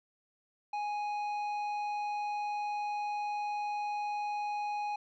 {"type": "tone with tanh clipping", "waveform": "sine", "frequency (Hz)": 830.6, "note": "G#5", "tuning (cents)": 0, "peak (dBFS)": -34, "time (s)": [0.73, 4.96], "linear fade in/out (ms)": 5, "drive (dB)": 9, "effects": []}